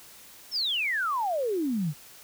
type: exponential sweep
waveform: sine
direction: down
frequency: 5588 to 138.3 Hz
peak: -25 dBFS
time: 0.51-1.94 s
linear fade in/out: 50 ms
effects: white hiss -50 dBFS RMS until 2.23 s